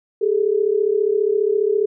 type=tone pair together; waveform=sine; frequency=400 / 434.8 Hz; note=G4 / A4; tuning=+35 / -21 cents; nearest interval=minor second; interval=144 cents; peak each=-18 / -18 dBFS; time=0.21-1.86 s; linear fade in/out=10 ms; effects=none